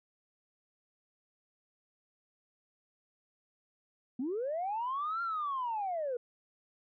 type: linear two-way sweep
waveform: sine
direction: up then down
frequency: 232.8 to 1396.9 to 467.6 Hz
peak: -31 dBFS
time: 4.19-6.17 s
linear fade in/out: 5 ms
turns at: 5.22 s
effects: tanh soft clip ceiling -28 dBFS